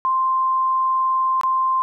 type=tone with dropouts; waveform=sine; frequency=1046.5 Hz; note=C6; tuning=in tune; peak=-16 dBFS; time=0.05-1.82 s; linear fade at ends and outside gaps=0 ms; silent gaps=1.412-1.434 s; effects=none